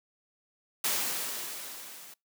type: noise with level ramp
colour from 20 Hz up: white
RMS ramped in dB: -28 to -49 dBFS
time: 0.84-2.14 s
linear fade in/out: 5 ms
effects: noise-tail reverb RT60 0.2 s tail -25 dB re dry + high-pass 200 Hz 12 dB/octave